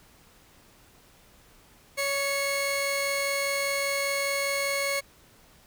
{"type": "tone pair together", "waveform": "sawtooth", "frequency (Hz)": [559, 2191], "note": ["C#5", "C#7"], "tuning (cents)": [14, -21], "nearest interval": "2 octaves", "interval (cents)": 2365, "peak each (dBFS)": -25, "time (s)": [1.97, 5.01], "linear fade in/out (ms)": 20, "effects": ["pink hiss -57 dBFS RMS until 5.66 s"]}